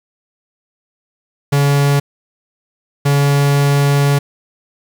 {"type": "tone bursts at uneven times", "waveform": "45% pulse", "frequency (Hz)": 141.8, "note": "C#3", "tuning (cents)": 40, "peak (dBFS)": -10, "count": 2, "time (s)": [[1.52, 2], [3.05, 4.19]], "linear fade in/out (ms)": 10, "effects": ["7-bit"]}